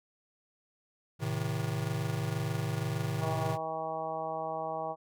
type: chord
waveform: square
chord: A diminished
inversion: none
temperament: just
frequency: 110 / 132 / 158.4 Hz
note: A2 / C3 / Eb3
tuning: 0 / +16 / +31 cents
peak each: -36 dBFS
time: 1.19-3.58 s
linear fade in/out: 50 ms
type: harmonic tone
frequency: 160 Hz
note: D#3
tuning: 49 cents sharp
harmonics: 1 / 2 / 3 / 4 / 5 / 6 / 7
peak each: -47 / -48 / -42 / -37 / -37 / -43 / -42 dBFS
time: 3.19-4.96 s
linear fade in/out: 50 ms
effects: none